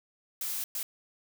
blue noise bursts at uneven times, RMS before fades -34 dBFS, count 2, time 0.41-0.64 / 0.75-0.83 s, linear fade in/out 2 ms, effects none

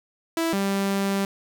sawtooth tone pair in turn, 329.6 / 196.95 Hz, E4 / G3, 0 / +8 cents, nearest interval major sixth, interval 892 cents, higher first, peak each -18 dBFS, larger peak neither, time 0.37-0.53 / 0.53-1.25 s, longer second, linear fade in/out 2 ms, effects none

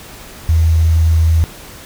sine tone with quantisation, 81.2 Hz, E2, 26 cents flat, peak -8 dBFS, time 0.49-1.44 s, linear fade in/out 0 ms, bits 6, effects pink hiss -35 dBFS RMS until 1.85 s

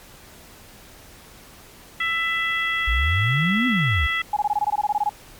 harmonic tone, 664 Hz, E5, 12 cents sharp, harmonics 2 / 3 / 4 / 5, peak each -28 / -22 / -31 / -30 dBFS, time 2-4.22 s, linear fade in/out 5 ms
sine exponential two-way sweep, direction up then down, 52.7 to 261.6 to 63.6 Hz, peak -19 dBFS, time 2.87-4.07 s, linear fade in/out 10 ms, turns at 3.67 s
sine tone bursts, 835 Hz, G#5, 9 cents sharp, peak -17 dBFS, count 14, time 4.33-5.094 s, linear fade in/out 5 ms, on 36 ms, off 20 ms
effects pink hiss -46 dBFS RMS until 5.39 s + MP3 96 kbps

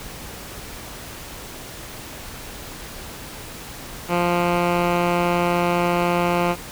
10% pulse tone with low-pass filter, 174.61 Hz, F3, in tune, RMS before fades -20 dBFS, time 4.08-6.56 s, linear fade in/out 50 ms, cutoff 2200 Hz, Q 1.3, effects pink hiss -36 dBFS RMS until 6.71 s

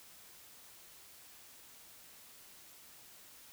silence, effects white hiss -57 dBFS RMS until 3.52 s

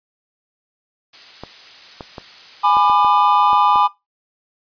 blue noise, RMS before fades -34 dBFS, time 1.13-2.91 s, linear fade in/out 5 ms
clicks, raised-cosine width 1 ms, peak -16 dBFS, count 8, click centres 1.436 / 2.008 / 2.182 / 2.769 / 2.898 / 3.047 / 3.531 / 3.758 s
triangle chord, G# diminished, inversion none, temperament just, 830.6 / 996.7 / 1196.1 Hz, G#5 / B5 / D6, 0 / +16 / +31 cents, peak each -14 dBFS, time 2.63-3.88 s, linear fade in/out 20 ms
effects noise-tail reverb RT60 0.2 s tail -20 dB re dry + resampled to 11025 Hz

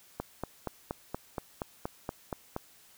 click train, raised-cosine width 1 ms, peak -19 dBFS, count 11, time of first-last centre 0.2-2.564 s, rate 4.23 Hz, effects white hiss -59 dBFS RMS until 2.97 s

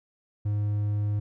triangle tone, 103.8 Hz, G#2, in tune, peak -22 dBFS, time 0.45-1.2 s, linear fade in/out 10 ms, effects none

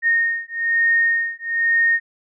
sine beating tone pair, 1846 / 1847.1 Hz, A#6 / A#6, -17 / -16 cents, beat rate 1.1 Hz, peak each -19 dBFS, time 0.02-2 s, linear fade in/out 50 ms, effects none

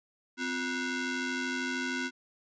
sawtooth ring-modulated tone, 609 Hz, D#5, 37 cents flat, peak -24 dBFS, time 0.37-2.11 s, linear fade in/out 50 ms, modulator 867 Hz, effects resampled to 16000 Hz

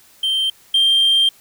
triangle tone pair in turn, 3136 / 3174 Hz, G7 / G7, 0 / +21 cents, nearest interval unison, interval 21 cents, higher second, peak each -14 / -9 dBFS, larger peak second, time 0.23-0.5 / 0.74-1.29 s, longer second, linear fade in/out 5 ms, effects tanh soft clip ceiling -6 dBFS + white hiss -50 dBFS RMS until 1.4 s

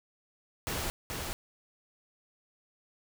pink noise with echo, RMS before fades -34 dBFS, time 0.67-0.9 s, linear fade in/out 0 ms, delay 430 ms, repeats 1, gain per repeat -3 dB, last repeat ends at 1.33 s, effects none

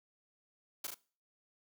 white noise with echo, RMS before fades -39 dBFS, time 0.84-0.87 s, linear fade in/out 5 ms, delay 37 ms, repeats 2, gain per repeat -3 dB, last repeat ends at 0.944 s, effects noise-tail reverb RT60 0.4 s tail -22 dB re dry + high-pass 200 Hz 12 dB/octave

